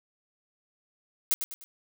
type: noise with echo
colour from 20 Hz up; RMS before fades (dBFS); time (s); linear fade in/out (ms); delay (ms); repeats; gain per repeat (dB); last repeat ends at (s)
blue; -24; 1.31-1.34; 0; 100; 3; -8; 1.64
effects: none